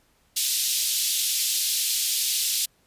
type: high-pass noise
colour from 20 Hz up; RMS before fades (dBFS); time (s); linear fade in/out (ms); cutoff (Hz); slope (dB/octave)
pink; -24; 0.36-2.66; 10; 3400; 24
effects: pink hiss -64 dBFS RMS until 2.86 s + resampled to 32000 Hz